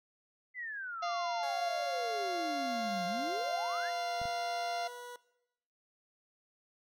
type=exponential two-way sweep; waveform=sine; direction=down then up; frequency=2050 to 176.3 to 1948 Hz; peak=-38 dBFS; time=0.54-3.91 s; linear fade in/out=50 ms; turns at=3.06 s
type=harmonic tone; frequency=695 Hz; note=F5; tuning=9 cents flat; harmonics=1 / 2 / 3 / 4 / 5 / 6 / 7 / 8 / 9; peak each=-34 / -44 / -47 / -48 / -50 / -48 / -54 / -51 / -57 dBFS; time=1.02-4.88 s; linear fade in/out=10 ms
type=tone with pitch glide; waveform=20% pulse; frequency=554.4 to 488.2 Hz; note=C#5 to B4; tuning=0 to -20 cents; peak=-40 dBFS; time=1.43-5.16 s; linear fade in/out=2 ms; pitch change=-220 cents; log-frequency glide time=2.64-4.21 s
type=clicks; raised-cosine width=5 ms; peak=-34 dBFS; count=2; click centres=4.216 / 4.255 s
effects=noise-tail reverb RT60 0.9 s tail -20 dB re dry